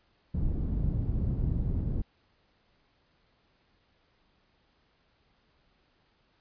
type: low-pass noise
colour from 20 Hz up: pink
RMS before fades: -29 dBFS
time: 0.34-2.02 s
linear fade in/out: 10 ms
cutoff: 180 Hz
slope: 12 dB/octave
effects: pink hiss -69 dBFS RMS until 6.4 s + resampled to 11025 Hz